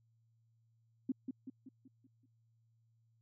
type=tone with echo; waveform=sine; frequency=261.6 Hz; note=C4; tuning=in tune; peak=-31 dBFS; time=1.09-1.12 s; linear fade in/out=5 ms; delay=190 ms; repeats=6; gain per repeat=-6 dB; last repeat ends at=2.26 s; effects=added 114 Hz sine -70 dBFS peak until 3.21 s